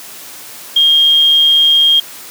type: tone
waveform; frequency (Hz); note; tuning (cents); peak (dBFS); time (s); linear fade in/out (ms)
sine; 3228; G#7; -50; -6; 0.76-2; 5
effects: white hiss -32 dBFS RMS until 2.3 s + high-pass 150 Hz 12 dB/octave